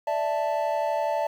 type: chord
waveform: triangle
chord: D suspended second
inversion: none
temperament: equal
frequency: 587.3 / 659.3 / 880 Hz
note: D5 / E5 / A5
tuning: 0 / 0 / 0 cents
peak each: -26 dBFS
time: 0.07-1.27 s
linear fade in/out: 5 ms
effects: 9-bit